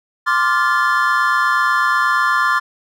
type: chord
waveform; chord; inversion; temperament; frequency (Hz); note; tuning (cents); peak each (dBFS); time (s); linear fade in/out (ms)
triangle; D minor seventh; third; equal with one note detuned; 1046.5 / 1174.7 / 1396.9 / 1738.8; C6 / D6 / F6 / A6; 0 / 0 / 0 / -21; -17; 0.26-2.6; 20
effects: none